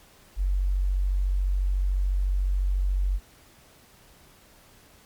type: tone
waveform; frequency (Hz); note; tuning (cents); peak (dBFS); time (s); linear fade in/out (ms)
sine; 47; F#1; +28; -21; 0.36-3.2; 50
effects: pink hiss -55 dBFS RMS until 5.05 s + MP3 96 kbps